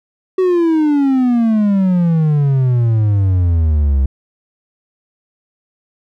triangle exponential sweep, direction down, 379 to 65.6 Hz, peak -8 dBFS, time 0.38-4.06 s, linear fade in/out 5 ms, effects none

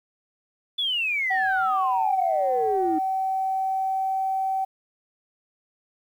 sine exponential sweep, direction down, 3500 to 306.4 Hz, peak -22 dBFS, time 0.78-2.99 s, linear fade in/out 10 ms
sine tone with pitch glide, 761 to 767.2 Hz, F#5 to G5, +48 to -37 cents, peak -22 dBFS, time 1.3-4.65 s, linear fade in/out 10 ms, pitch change +15 cents, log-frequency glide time 2.17-4.25 s
effects tanh soft clip ceiling -13 dBFS + 9-bit

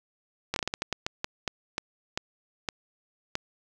slowing click train, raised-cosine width 0.2 ms, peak -11 dBFS, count 15, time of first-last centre 0.54-3.354 s, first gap 22 ms, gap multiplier 1.3, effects none

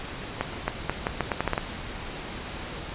accelerating click train, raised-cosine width 0.5 ms, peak -9 dBFS, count 10, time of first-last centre 0.41-1.579 s, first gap 270 ms, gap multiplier 0.8, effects pink hiss -36 dBFS RMS until 2.94 s + resampled to 8000 Hz

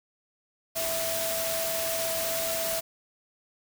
sine tone in noise, 658 Hz, E5, 3 cents flat, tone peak -31 dBFS, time 0.75-2.81 s, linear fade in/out 20 ms, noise white, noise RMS -31 dBFS, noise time 0.75-2.81 s, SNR -3 dB, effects none

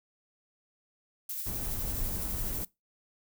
violet noise with tremolo, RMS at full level -35 dBFS, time 1.29-2.65 s, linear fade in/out 5 ms, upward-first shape triangle, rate 12 Hz, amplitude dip 35%
brown noise, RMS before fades -36 dBFS, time 1.46-2.64 s, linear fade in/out 5 ms
effects noise-tail reverb RT60 0.2 s tail -21 dB re dry

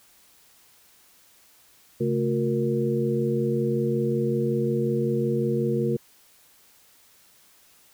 sine tone cluster, 135.2 / 220.6 / 360.6 / 466.1 Hz, C#3 / A3 / F#4 / A#4, -43 / +5 / -45 / 0 cents, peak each -27 dBFS, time 2-5.97 s, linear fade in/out 10 ms, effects white hiss -57 dBFS RMS until 7.93 s

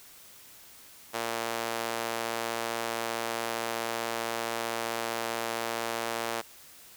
sawtooth tone with high-pass filter, 115.4 Hz, A#2, 17 cents flat, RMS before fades -33 dBFS, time 1.13-6.42 s, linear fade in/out 20 ms, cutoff 560 Hz, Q 0.89, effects white hiss -52 dBFS RMS until 6.96 s

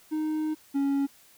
triangle tone pair in turn, 310 / 278.1 Hz, D#4 / C#4, -6 / +6 cents, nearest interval major second, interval 188 cents, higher first, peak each -24 / -21 dBFS, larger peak second, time 0.11-0.55 / 0.74-1.07 s, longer first, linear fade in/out 20 ms, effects white hiss -57 dBFS RMS until 1.37 s

